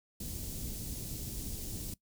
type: band-stop noise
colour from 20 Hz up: pink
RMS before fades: -40 dBFS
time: 0.2-1.94 s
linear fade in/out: 5 ms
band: 270 to 6100 Hz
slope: 12 dB/octave
effects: noise-tail reverb RT60 0.1 s tail -20 dB re dry